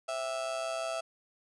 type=tone with amplitude modulation; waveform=35% pulse; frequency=659.3 Hz; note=E5; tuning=in tune; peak=-28 dBFS; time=0.08-1.01 s; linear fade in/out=10 ms; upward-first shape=sine; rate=126 Hz; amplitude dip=65%; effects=resampled to 24000 Hz